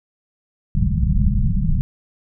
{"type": "low-pass noise", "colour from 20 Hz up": "pink", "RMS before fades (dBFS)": -17, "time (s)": [0.75, 1.81], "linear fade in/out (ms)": 0, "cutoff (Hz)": 210, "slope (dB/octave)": 96, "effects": []}